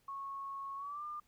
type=tone with pitch glide; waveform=sine; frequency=1100 to 1199.6 Hz; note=C#6 to D6; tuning=-14 to +36 cents; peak=-40 dBFS; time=0.08-1.2 s; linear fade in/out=5 ms; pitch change=+150 cents; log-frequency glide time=0.76-1.04 s; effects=pink hiss -73 dBFS RMS until 1.27 s